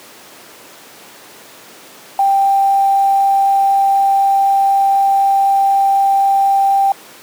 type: tone with quantisation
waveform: sine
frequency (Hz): 787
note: G5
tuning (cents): +7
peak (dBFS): -9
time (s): 2.19-6.92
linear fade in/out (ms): 2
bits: 6
effects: pink hiss -38 dBFS RMS until 7.22 s + high-pass 300 Hz 12 dB/octave